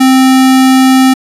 square tone, 261.6 Hz, C4, in tune, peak -4 dBFS, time 0-1.14 s, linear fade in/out 10 ms, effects resampled to 32000 Hz

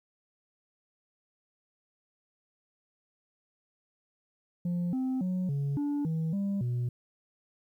sine tone with pitch steps, 175 / 259.6 / 183.6 / 140.8 / 289.3 / 161 / 198.8 / 122.1 Hz, F3 / C4 / F#3 / C#3 / D4 / E3 / G3 / B2, +4 / -13 / -13 / +27 / -26 / -41 / +25 / -19 cents, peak -25 dBFS, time 4.65-6.89 s, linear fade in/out 5 ms, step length 280 ms, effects tanh soft clip ceiling -27 dBFS + 11-bit

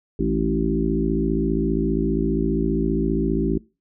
harmonic tone with a mistuned harmonic, 55 Hz, A1, in tune, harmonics 1 / 3 / 4 / 5 / 6 / 7, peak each -26 / -26 / -26 / -26 / -26 / -26 dBFS, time 0.19-3.58 s, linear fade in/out 5 ms, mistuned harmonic 5, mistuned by +28 cents, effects noise-tail reverb RT60 0.3 s tail -23 dB re dry

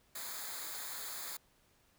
white noise with comb filter, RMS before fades -43 dBFS, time 0.15-1.37 s, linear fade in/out 5 ms, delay 0.35 ms, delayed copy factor -0.75, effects pink hiss -70 dBFS RMS until 1.98 s

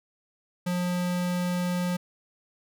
square tone, 178.3 Hz, F3, 36 cents sharp, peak -26 dBFS, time 0.66-1.97 s, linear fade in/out 10 ms, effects none

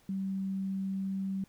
sine tone, 192.8 Hz, G3, 28 cents flat, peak -31 dBFS, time 0.09-1.44 s, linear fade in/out 2 ms, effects pink hiss -65 dBFS RMS until 1.48 s

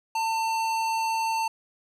sine tone with hard clipping, 897 Hz, A5, 33 cents sharp, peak -26 dBFS, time 0.15-1.48 s, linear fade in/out 5 ms, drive 17 dB, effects none

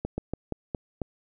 slowing click train, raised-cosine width 2 ms, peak -16 dBFS, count 6, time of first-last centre 0.05-1.017 s, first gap 130 ms, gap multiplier 1.2, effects none

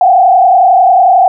sine tone with frequency modulation, 740 Hz, F#5, in tune, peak -3 dBFS, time 0.01-1.28 s, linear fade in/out 2 ms, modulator 31.1 Hz, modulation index 1.4, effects none

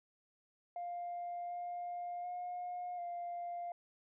sine tone with pitch steps, 701 / 705 / 715 / 698 Hz, F5 / F5 / F5 / F5, +6 / +16 / +41 / -1 cents, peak -38 dBFS, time 0.76-3.72 s, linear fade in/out 2 ms, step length 740 ms, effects tanh soft clip ceiling -36 dBFS

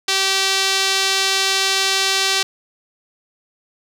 sawtooth tone with band-pass filter, 386.6 Hz, G4, 24 cents flat, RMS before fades -18 dBFS, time 0.08-2.43 s, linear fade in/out 5 ms, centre 4500 Hz, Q 1.3, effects none

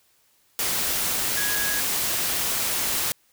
sine tone in noise, 1661.2 Hz, G#6, in tune, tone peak -28 dBFS, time 1.37-1.8 s, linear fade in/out 0 ms, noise white, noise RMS -25 dBFS, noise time 0.59-3.12 s, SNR -6 dB, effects white hiss -63 dBFS RMS until 3.32 s

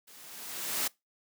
white noise with level ramp, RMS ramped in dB -54 to -29 dBFS, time 0.07-0.88 s, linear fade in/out 10 ms, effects noise-tail reverb RT60 0.2 s tail -23 dB re dry + high-pass 150 Hz 12 dB/octave

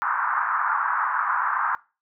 white band-pass noise, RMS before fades -24 dBFS, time 0.02-1.75 s, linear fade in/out 0 ms, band 920 to 1500 Hz, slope 48 dB/octave, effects noise-tail reverb RT60 0.3 s tail -21 dB re dry

